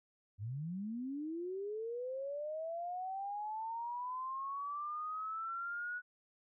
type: linear sweep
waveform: sine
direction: up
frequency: 94.1 to 1475 Hz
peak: -38 dBFS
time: 0.38-6.02 s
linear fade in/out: 50 ms
effects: none